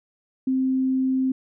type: tone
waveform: sine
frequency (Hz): 261.6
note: C4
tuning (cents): 0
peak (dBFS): -19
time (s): 0.47-1.32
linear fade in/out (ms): 5
effects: none